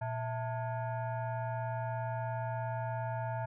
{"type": "tone with frequency modulation", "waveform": "sine", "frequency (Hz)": 117.5, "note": "A#2", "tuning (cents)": 14, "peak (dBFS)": -33, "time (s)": [0.01, 3.46], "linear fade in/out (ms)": 10, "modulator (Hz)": 774, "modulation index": 1.1, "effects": []}